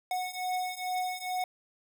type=beating tone pair; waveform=square; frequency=733 / 735.3 Hz; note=F#5 / F#5; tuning=-16 / -11 cents; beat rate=2.3 Hz; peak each=-36 / -34 dBFS; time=0.11-1.44 s; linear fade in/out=2 ms; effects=none